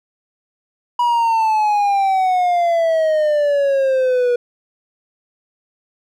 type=exponential sweep; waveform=triangle; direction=down; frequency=972 to 481.8 Hz; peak=-11 dBFS; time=0.99-4.36 s; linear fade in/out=5 ms; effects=none